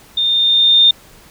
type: tone with level ramp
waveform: sine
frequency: 3629 Hz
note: A#7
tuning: 47 cents flat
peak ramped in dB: -13 to -5 dBFS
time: 0.17-0.91 s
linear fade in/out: 5 ms
effects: pink hiss -44 dBFS RMS until 1.3 s